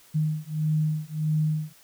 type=beating tone pair; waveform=sine; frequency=153.7 / 155.3 Hz; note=D#3 / D#3; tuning=-21 / -3 cents; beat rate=1.6 Hz; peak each=-26 dBFS; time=0.14-1.73 s; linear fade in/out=20 ms; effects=white hiss -55 dBFS RMS until 1.83 s